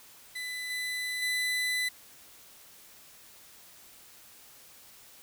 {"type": "tone with level steps", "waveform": "30% pulse", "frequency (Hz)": 2000, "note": "B6", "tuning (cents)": 21, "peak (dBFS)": [-32, -29, -25], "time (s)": [0.35, 1.89], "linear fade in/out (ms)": 10, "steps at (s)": [0.7, 1.22], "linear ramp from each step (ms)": 5, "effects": ["white hiss -54 dBFS RMS until 5.22 s"]}